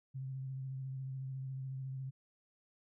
sine tone with vibrato, 132.7 Hz, C3, 25 cents sharp, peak -39 dBFS, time 0.14-2.11 s, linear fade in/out 20 ms, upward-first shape sine, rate 14 Hz, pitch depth 24 cents each way, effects none

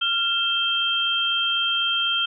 sine tone cluster, 1388 / 2656 / 3172 Hz, F6 / E7 / G7, -11 / +12 / +20 cents, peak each -26 / -30 / -21 dBFS, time 0.01-2.26 s, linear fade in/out 10 ms, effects none

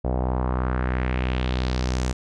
sawtooth tone with low-pass filter sweep, 63 Hz, B1, 35 cents sharp, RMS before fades -24 dBFS, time 0.04-2.13 s, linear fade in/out 10 ms, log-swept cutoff 640 to 7500 Hz, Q 2.2, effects none

